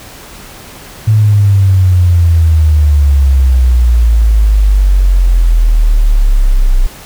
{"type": "exponential sweep", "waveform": "sine", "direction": "down", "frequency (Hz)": [109.7, 30.87], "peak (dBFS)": -4, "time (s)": [1.07, 6.87], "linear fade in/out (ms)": 10, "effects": ["pink hiss -32 dBFS RMS until 7.05 s"]}